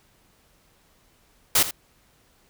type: noise with echo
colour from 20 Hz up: white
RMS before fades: -18 dBFS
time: 1.55-1.63 s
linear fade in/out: 5 ms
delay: 80 ms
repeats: 1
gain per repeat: -13 dB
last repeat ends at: 1.71 s
effects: pink hiss -61 dBFS RMS until 2.49 s